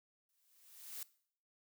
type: noise with exponential growth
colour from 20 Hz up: blue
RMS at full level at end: -43 dBFS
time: 0.29-1.03 s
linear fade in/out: 2 ms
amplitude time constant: 160 ms
effects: noise-tail reverb RT60 0.6 s tail -20 dB re dry